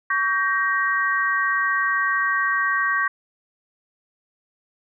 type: chord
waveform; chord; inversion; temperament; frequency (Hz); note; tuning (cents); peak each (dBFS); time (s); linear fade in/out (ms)
sine; G diminished; second; just; 1128.9 / 1568 / 1881.6; Db6 / G6 / Bb6; +31 / 0 / +16; -23; 0.1-3.08; 5
effects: none